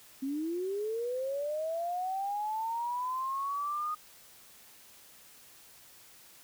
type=linear sweep; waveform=sine; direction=up; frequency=261.6 to 1240 Hz; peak=-31 dBFS; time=0.22-3.95 s; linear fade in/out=10 ms; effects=white hiss -56 dBFS RMS until 6.43 s